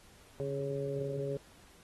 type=harmonic tone with a mistuned harmonic; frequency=138.6 Hz; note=C#3; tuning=in tune; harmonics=1 / 2 / 3 / 4; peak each=-38 / -45 / -36 / -39 dBFS; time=0.4-1.37 s; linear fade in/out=0 ms; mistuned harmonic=1; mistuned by=+37 cents; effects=pink hiss -60 dBFS RMS until 1.83 s + AAC 32 kbps